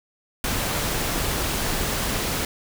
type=noise; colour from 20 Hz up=pink; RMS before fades=-25 dBFS; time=0.44-2.45 s; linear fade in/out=2 ms; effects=none